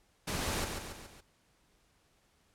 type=noise with echo; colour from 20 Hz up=pink; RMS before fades=-35 dBFS; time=0.27-0.65 s; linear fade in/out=10 ms; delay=140 ms; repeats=4; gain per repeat=-5 dB; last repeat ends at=1.21 s; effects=pink hiss -70 dBFS RMS until 2.54 s + low-pass 11000 Hz 12 dB/octave